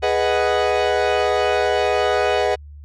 40% pulse chord, G# minor seventh, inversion none, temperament equal, 415.3 / 493.9 / 622.3 / 740 Hz, G#4 / B4 / D#5 / F#5, 0 / 0 / 0 / 0 cents, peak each -21 dBFS, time 0.02-2.56 s, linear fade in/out 20 ms, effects added 73 Hz sine -36 dBFS peak until 2.84 s + low-pass 4000 Hz 12 dB/octave

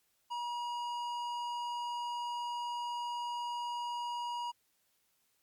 sine tone with tanh clipping, 958 Hz, A#5, 47 cents sharp, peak -37 dBFS, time 0.3-4.52 s, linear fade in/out 20 ms, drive 13 dB, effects white hiss -75 dBFS RMS until 5.42 s + MP3 96 kbps

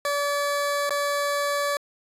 20% pulse tone with dropouts, 574 Hz, D5, 40 cents flat, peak -18 dBFS, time 0.05-1.77 s, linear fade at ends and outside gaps 1 ms, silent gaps 0.894-0.906 s, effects resampled to 32000 Hz

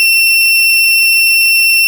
35% pulse tone, 2707 Hz, E7, 45 cents sharp, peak -5 dBFS, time 0-1.87 s, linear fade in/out 0 ms, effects none

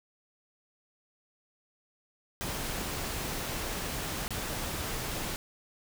pink noise with dropouts, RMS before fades -35 dBFS, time 2.41-5.36 s, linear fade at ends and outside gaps 0 ms, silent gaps 4.28-4.306 s, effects none

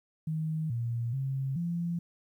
sine tone with pitch steps, 157.7 / 117.5 / 134.6 / 171.1 Hz, D#3 / A#2 / C3 / F3, +24 / +14 / +49 / -35 cents, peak -29 dBFS, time 0.27-1.99 s, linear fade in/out 5 ms, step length 430 ms, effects 11-bit

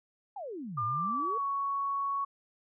sine exponential two-way sweep, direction down then up, 857 to 103.83 to 478.5 Hz, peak -37 dBFS, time 0.36-1.38 s, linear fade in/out 5 ms, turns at 0.84 s
sine tone with pitch glide, 1200 to 1113.2 Hz, D6 to C#6, +37 to +7 cents, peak -29 dBFS, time 0.77-2.25 s, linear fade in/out 10 ms, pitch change -130 cents, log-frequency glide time 0.92-1.44 s
effects none

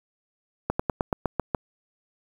slowing click train, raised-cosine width 1 ms, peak -9 dBFS, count 8, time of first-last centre 0.7-1.548 s, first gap 95 ms, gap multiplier 1.08, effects 7-bit

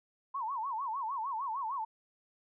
sine tone with vibrato, 987.8 Hz, B5, in tune, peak -33 dBFS, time 0.34-1.85 s, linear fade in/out 10 ms, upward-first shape sine, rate 6.6 Hz, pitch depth 230 cents each way, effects none

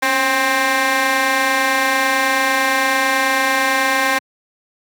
15% pulse ring-modulated tone, 261.1 Hz, C4, 3 cents flat, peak -5 dBFS, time 0.02-4.19 s, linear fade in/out 10 ms, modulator 1320 Hz, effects high-pass 150 Hz 12 dB/octave

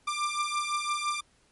sawtooth beating tone pair, 1184 / 1189.9 Hz, D6 / D6, +14 / +22 cents, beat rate 5.9 Hz, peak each -28 / -27 dBFS, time 0.07-1.21 s, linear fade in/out 10 ms, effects pink hiss -65 dBFS RMS until 1.51 s + MP3 48 kbps

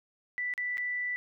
sine tone with dropouts, 1975.5 Hz, B6, in tune, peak -30 dBFS, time 0.38-1.16 s, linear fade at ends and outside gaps 0 ms, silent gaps 0.538-0.578 / 0.772-0.78 s, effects none

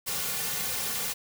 white noise with comb filter, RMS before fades -31 dBFS, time 0.06-1.14 s, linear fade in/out 20 ms, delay 3.1 ms, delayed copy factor -1, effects none

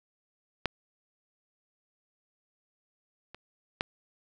clicks, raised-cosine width 0.3 ms, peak -11 / -28 / -12 dBFS, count 3, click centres 0.657 / 3.346 / 3.809 s, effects none

